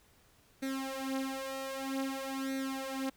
sawtooth tone with flanger, 268 Hz, C4, 42 cents sharp, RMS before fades -37 dBFS, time 0.62-3.1 s, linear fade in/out 10 ms, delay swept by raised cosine 0.49 to 5.89 ms, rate 0.52 Hz, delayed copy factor +0.85, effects pink hiss -65 dBFS RMS until 3.16 s

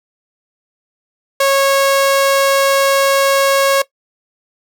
sawtooth tone, 549 Hz, C#5, 17 cents flat, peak -6 dBFS, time 1.4-3.82 s, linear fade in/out 5 ms, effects noise-tail reverb RT60 0.1 s tail -18 dB re dry

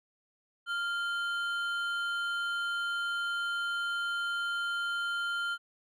triangle tone pair together, 1396.9 / 3071 Hz, F6 / G7, 0 / -36 cents, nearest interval octave + major second, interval 1364 cents, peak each -29 / -38 dBFS, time 0.66-5.58 s, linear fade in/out 50 ms, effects none

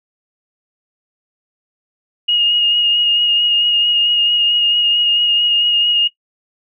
sine tone with vibrato, 2863 Hz, F7, 42 cents sharp, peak -11 dBFS, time 2.28-6.08 s, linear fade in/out 10 ms, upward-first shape sine, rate 4.5 Hz, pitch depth 18 cents each way, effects noise-tail reverb RT60 0.1 s tail -17 dB re dry

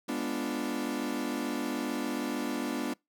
40% pulse chord, G# diminished seventh, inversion none, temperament equal, 207.7 / 246.9 / 293.7 / 349.2 Hz, G#3 / B3 / D4 / F4, 0 / 0 / 0 / 0 cents, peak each -39 / -34 / -34 / -38 dBFS, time 0.08-2.94 s, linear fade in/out 10 ms, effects noise-tail reverb RT60 0.2 s tail -25 dB re dry

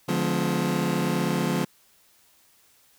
30% pulse chord, D diminished seventh, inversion none, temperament just, 146.83 / 176.2 / 211.4 / 253.7 Hz, D3 / F3 / Ab3 / Cb4, 0 / +16 / +31 / +47 cents, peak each -27 / -24 / -27 / -27 dBFS, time 0.08-1.65 s, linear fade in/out 10 ms, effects white hiss -60 dBFS RMS until 2.98 s

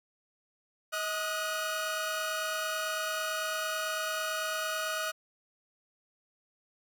sawtooth tone cluster, 634 / 1239 / 1458 Hz, D#5 / D#6 / F#6, +32 / -8 / -26 cents, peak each -32 / -34 / -31 dBFS, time 0.92-5.12 s, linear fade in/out 20 ms, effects none

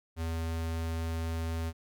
square tone, 82 Hz, E2, 9 cents flat, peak -32 dBFS, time 0.16-1.73 s, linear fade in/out 50 ms, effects none

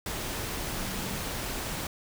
sine tone in noise, 190 Hz, F#3, 46 cents sharp, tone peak -42 dBFS, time 0.71-1.22 s, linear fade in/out 2 ms, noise pink, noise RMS -34 dBFS, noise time 0.06-1.87 s, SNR -11 dB, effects none

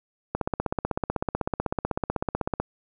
click train, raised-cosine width 1 ms, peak -11 dBFS, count 37, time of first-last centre 0.35-2.6 s, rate 16 Hz, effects none

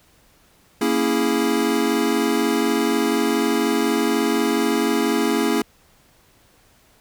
square chord, A# half-diminished seventh, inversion none, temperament equal, 233.1 / 277.2 / 329.6 / 415.3 Hz, A#3 / C#4 / E4 / G#4, 0 / 0 / 0 / 0 cents, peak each -24 dBFS, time 0.81-5.62 s, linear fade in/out 5 ms, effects pink hiss -56 dBFS RMS until 7 s

